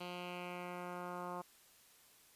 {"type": "tone with low-pass filter sweep", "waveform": "10% pulse", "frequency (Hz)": 177.9, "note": "F3", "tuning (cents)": 32, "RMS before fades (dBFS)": -45, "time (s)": [0, 1.42], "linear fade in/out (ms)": 10, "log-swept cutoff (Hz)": [3600, 1100], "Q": 2.5, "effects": ["white hiss -65 dBFS RMS until 2.35 s", "resampled to 32000 Hz"]}